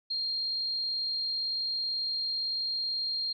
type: tone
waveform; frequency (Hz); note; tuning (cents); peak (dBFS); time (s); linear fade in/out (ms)
sine; 4213; C8; +11; -29; 0.1-3.33; 10
effects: none